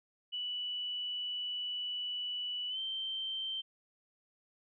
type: tone with pitch glide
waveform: sine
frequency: 2960 to 3123 Hz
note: F#7 to G7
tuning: 0 to -7 cents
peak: -35 dBFS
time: 0.32-3.62 s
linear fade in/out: 20 ms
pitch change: +93 cents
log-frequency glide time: 2.69-2.79 s
effects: none